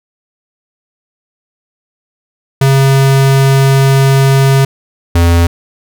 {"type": "tone pair in turn", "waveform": "square", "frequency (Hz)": [135.7, 85.12], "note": ["C#3", "F2"], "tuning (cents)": [-36, -44], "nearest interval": "minor sixth", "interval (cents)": 808, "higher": "first", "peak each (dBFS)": -6, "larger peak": "neither", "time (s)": [[2.61, 4.65], [5.15, 5.47]], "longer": "first", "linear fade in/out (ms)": 5, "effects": []}